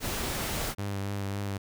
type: noise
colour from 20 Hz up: pink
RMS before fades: -32 dBFS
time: 0-0.75 s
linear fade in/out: 50 ms
type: tone with vibrato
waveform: sawtooth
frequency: 99.6 Hz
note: G2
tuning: 28 cents sharp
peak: -27 dBFS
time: 0.78-1.58 s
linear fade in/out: 10 ms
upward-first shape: triangle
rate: 3.6 Hz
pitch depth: 27 cents each way
effects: none